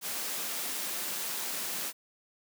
white high-pass noise, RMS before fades -35 dBFS, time 0.01-1.93 s, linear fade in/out 50 ms, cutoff 160 Hz, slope 96 dB/octave, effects none

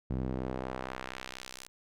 sawtooth tone with band-pass filter sweep, 64.2 Hz, C2, 32 cents flat, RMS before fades -38 dBFS, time 0.1-1.68 s, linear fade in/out 0 ms, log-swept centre 170 to 7900 Hz, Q 0.75, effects none

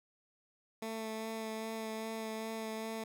15% pulse tone with vibrato, 221.5 Hz, A3, 12 cents sharp, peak -32 dBFS, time 0.82-3.04 s, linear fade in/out 5 ms, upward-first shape sine, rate 2.5 Hz, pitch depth 14 cents each way, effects none

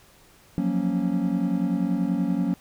triangle chord, Gb major seventh, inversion third, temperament equal, 174.61 / 185 / 233.1 / 277.2 Hz, F3 / Gb3 / Bb3 / Db4, 0 / 0 / 0 / 0 cents, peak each -27 / -24 / -26 / -25 dBFS, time 0.58-2.54 s, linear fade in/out 0 ms, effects pink hiss -55 dBFS RMS until 2.6 s

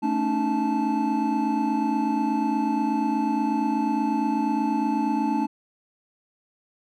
triangle tone cluster, 220.2 / 276.7 / 305 / 872 Hz, A3 / C#4 / D#4 / A5, +2 / -3 / -34 / -16 cents, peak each -25 dBFS, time 0.02-5.47 s, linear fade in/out 20 ms, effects none

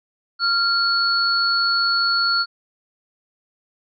sine tone pair together, 1386 / 4405 Hz, F6 / C#8, -14 / -12 cents, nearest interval octave + minor sixth, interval 2002 cents, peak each -19 dBFS, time 0.39-2.46 s, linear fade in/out 50 ms, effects none

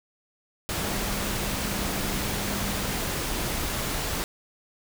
sine tone in noise, 200 Hz, G3, 35 cents sharp, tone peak -35 dBFS, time 0.81-2.91 s, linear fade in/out 0 ms, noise pink, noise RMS -29 dBFS, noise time 0.69-4.24 s, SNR -9 dB, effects none

